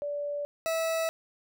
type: tone pair in turn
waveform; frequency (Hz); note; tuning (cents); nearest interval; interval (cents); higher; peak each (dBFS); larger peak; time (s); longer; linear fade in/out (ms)
sine / 40% pulse; 580 / 651.8; D5 / E5; -22 / -20; major second; 202; second; -30 / -26; second; 0.02-0.45 / 0.66-1.09; neither; 0
effects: none